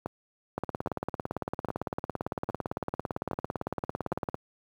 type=two click trains; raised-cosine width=1 ms; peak=-16 / -17 dBFS; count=68 / 6; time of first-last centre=0.58-4.344 / 0.06-4.125 s; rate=17.8 / 1.23 Hz; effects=high-pass 80 Hz 12 dB/octave + 9-bit